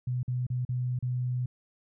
sine tone with dropouts, 125 Hz, B2, 21 cents sharp, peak -27 dBFS, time 0.07-1.46 s, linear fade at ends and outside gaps 5 ms, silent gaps 0.231-0.279 / 0.467-0.501 / 0.651-0.69 / 0.99-1.025 s, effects none

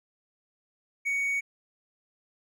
triangle tone, 2236 Hz, C#7, 14 cents sharp, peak -24 dBFS, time 1.05-1.41 s, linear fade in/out 20 ms, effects none

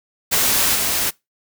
white noise with level steps, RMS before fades -17 / -20 dBFS, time 0.31-1.11 s, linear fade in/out 20 ms, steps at 0.74 s, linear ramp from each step 20 ms, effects noise-tail reverb RT60 0.2 s tail -23 dB re dry

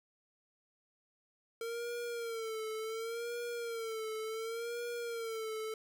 square tone with vibrato, 456.3 Hz, A#4, 37 cents flat, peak -38 dBFS, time 1.61-5.74 s, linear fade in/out 2 ms, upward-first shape sine, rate 0.69 Hz, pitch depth 76 cents each way, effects none

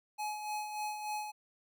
square tone with tremolo, 845 Hz, G#5, 30 cents sharp, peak -35 dBFS, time 0.18-1.32 s, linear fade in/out 20 ms, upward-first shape sine, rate 3.4 Hz, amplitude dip 50%, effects none

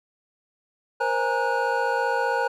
triangle tone cluster, 473.8 / 529 / 830 / 933 / 1462 Hz, A#4 / C5 / G#5 / A#5 / F#6, +28 / +19 / -1 / +1 / -21 cents, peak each -26 dBFS, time 1-2.48 s, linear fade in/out 10 ms, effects none

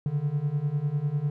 triangle beating tone pair, 140 / 150 Hz, C#3 / D3, +18 / +37 cents, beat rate 10 Hz, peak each -27 / -25 dBFS, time 0.06-1.3 s, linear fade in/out 2 ms, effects none

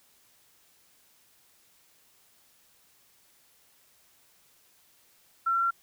sine tone with pitch steps, 1353 / 1360.8 / 1368.7 Hz, E6 / F6 / F6, +45 / -45 / -35 cents, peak -23 dBFS, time 5.46-5.709 s, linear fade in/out 10 ms, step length 83 ms, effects white hiss -63 dBFS RMS until 5.82 s

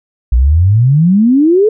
sine exponential sweep, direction up, 56.4 to 446.1 Hz, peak -5 dBFS, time 0.32-1.69 s, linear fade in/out 5 ms, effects none

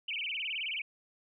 sine tone with vibrato, 2637 Hz, E7, in tune, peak -33 dBFS, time 0.08-0.82 s, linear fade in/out 5 ms, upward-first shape sine, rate 19 Hz, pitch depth 290 cents each way, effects none

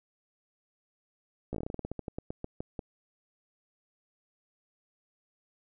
slowing click train, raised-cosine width 2 ms, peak -22 dBFS, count 19, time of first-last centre 1.53-2.792 s, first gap 15 ms, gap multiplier 1.16, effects none

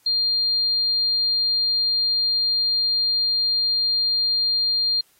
sine tone, 4200 Hz, C8, 6 cents sharp, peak -18 dBFS, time 0.06-5.01 s, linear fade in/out 5 ms, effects white hiss -60 dBFS RMS until 5.19 s + AAC 48 kbps

